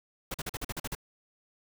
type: noise bursts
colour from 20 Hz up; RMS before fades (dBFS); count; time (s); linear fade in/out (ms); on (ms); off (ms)
pink; -35; 9; 0.31-0.951; 5; 33; 43
effects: none